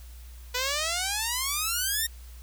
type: exponential sweep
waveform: 5% pulse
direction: up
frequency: 487.8 to 1864.7 Hz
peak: -15 dBFS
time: 0.54-2.07 s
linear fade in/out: 10 ms
effects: added 60 Hz sine -42 dBFS peak until 2.42 s + white hiss -55 dBFS RMS until 2.42 s